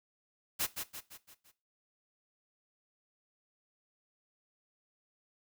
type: noise with echo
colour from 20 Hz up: white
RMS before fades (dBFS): -32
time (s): 0.59-0.67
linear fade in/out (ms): 20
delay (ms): 170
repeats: 5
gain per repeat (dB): -6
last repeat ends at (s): 1.52
effects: noise-tail reverb RT60 0.3 s tail -17 dB re dry